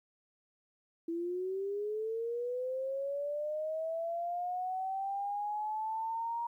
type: linear sweep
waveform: sine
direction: up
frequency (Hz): 329.6 to 945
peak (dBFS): -33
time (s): 1.08-6.47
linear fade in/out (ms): 5
effects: 12-bit